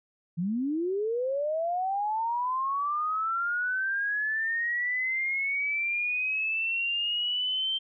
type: linear sweep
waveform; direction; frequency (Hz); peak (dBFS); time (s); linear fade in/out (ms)
sine; up; 160 to 3138; -26; 0.37-7.79; 20
effects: none

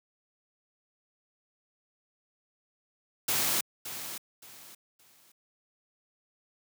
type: noise with echo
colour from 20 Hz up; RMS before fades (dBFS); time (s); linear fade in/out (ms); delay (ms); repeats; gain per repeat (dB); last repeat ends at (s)
white; -28; 3.28-3.61; 5; 570; 3; -11; 5.32
effects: high-pass 100 Hz 12 dB/octave

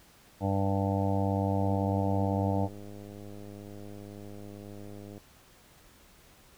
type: harmonic tone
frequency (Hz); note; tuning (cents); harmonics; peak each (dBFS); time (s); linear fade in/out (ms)
98; G2; 0; 1 / 2 / 3 / 5 / 6 / 7 / 8 / 9; -29 / -32 / -34 / -36 / -37 / -37 / -38 / -39; 0.4-2.69; 50
type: click train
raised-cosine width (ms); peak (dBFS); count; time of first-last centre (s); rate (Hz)
2; -33; 365; 1.61-5.179; 102
effects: pink hiss -58 dBFS RMS until 6.57 s

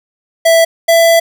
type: tone pair in turn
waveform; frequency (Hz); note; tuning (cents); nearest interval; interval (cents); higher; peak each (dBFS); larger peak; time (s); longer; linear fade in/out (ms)
square; 660 / 666.5; E5 / E5; +2 / +19; unison; 17; second; -6; neither; 0.45-0.65 / 0.88-1.2; second; 10
effects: none

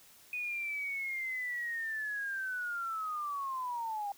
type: linear sweep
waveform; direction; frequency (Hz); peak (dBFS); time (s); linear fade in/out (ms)
sine; down; 2489 to 792; -34; 0.33-4.12; 2
effects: white hiss -59 dBFS RMS until 4.17 s

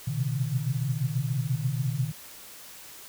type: tone cluster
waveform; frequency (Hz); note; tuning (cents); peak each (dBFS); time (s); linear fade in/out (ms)
sine; 119.7 / 127.9 / 134.1 / 154.3; A#2 / C3 / C3 / D#3; +46 / -39 / +43 / -14; -31; 0.07-2.12; 10
effects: white hiss -46 dBFS RMS until 3.08 s

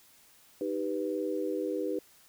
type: chord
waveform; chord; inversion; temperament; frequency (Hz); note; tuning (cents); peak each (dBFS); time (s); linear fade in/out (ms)
sine; Eb augmented; none; equal; 311.1 / 392 / 493.9; Eb4 / G4 / B4; 0 / 0 / 0; -34; 0.61-1.99; 2
effects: white hiss -60 dBFS RMS until 2.28 s

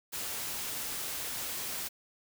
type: noise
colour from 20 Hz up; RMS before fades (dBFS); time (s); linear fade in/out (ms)
white; -37; 0.12-1.89; 20
effects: none

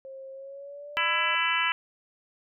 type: tone with pitch glide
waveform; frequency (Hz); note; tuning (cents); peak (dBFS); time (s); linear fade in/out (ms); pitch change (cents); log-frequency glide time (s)
sine; 535 to 611; C5 to D#5; +38 to -32; -39; 0.05-1.35; 0; +230; 0.32-1.2
type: harmonic tone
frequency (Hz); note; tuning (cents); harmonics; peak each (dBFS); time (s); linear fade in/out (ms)
332.8; E4; +17; 3 / 4 / 5 / 6 / 7 / 8 / 9; -31 / -31 / -31 / -31 / -31 / -31 / -31; 0.97-1.72; 0
effects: none

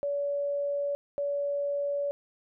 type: tone pair in turn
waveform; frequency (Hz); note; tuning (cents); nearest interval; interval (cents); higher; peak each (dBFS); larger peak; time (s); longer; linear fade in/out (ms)
sine; 570 / 570; C#5 / C#5; +48 / +48; unison; 0; neither; -27 / -27; neither; 0.03-0.95 / 1.18-2.11; second; 0
effects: none

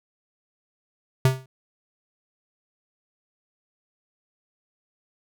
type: tone with exponential decay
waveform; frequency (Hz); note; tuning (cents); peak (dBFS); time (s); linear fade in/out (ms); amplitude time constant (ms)
square; 131; C3; +2; -13; 1.25-1.46; 2; 45
effects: none

